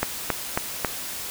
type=click train; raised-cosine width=0.5 ms; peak=-6 dBFS; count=4; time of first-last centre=0.03-0.847 s; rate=3.67 Hz; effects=white hiss -33 dBFS RMS until 1.3 s